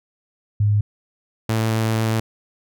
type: tone pair in turn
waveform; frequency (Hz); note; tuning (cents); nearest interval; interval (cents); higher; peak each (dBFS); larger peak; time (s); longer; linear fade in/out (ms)
sine / sawtooth; 103.83 / 111.46; G#2 / A2; 0 / +23; minor second; 123; second; -14; neither; 0.6-0.81 / 1.49-2.2; second; 5
effects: none